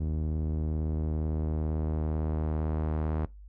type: tone with low-pass filter sweep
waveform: sawtooth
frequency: 77.78 Hz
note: D#2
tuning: in tune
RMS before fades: -30 dBFS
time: 0-3.26 s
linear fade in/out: 10 ms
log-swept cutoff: 290 to 1100 Hz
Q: 0.74
effects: noise-tail reverb RT60 0.2 s tail -21 dB re dry + added 50 Hz sine -45 dBFS peak until 3.48 s